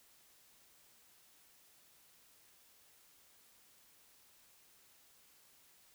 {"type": "silence", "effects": ["white hiss -66 dBFS RMS until 5.94 s"]}